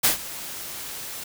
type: noise with ADSR envelope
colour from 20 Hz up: white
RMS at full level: -17 dBFS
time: 0.03-1.24 s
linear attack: 17 ms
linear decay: 120 ms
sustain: -18 dB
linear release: 7 ms
effects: none